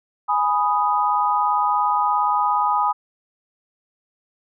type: chord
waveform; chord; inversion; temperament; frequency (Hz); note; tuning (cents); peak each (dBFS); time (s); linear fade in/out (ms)
sine; G# minor; none; equal; 830.6 / 987.8 / 1244.5; G#5 / B5 / D#6; 0 / 0 / 0; -21; 0.28-2.93; 20
effects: none